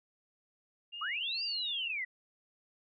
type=tone with vibrato; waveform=sine; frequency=2794 Hz; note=F7; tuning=in tune; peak=-40 dBFS; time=0.92-1.93 s; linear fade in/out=20 ms; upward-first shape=triangle; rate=1.8 Hz; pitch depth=72 cents each way
type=linear two-way sweep; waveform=sine; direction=up then down; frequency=1108.7 to 4863 to 1914 Hz; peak=-33 dBFS; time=1.01-2.05 s; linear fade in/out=10 ms; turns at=1.43 s
effects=MP3 96 kbps